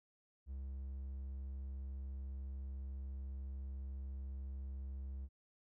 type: tone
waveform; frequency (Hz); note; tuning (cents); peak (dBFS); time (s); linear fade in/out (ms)
triangle; 67; C2; +42; -40; 0.46-5.29; 50
effects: none